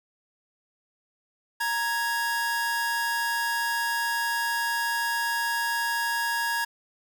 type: tone pair together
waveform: 45% pulse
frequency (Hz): 932.3 / 1661.2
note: A#5 / G#6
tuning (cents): 0 / 0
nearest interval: minor seventh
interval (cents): 1000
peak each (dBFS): -29 / -27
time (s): 1.6-6.65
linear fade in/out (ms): 10
effects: none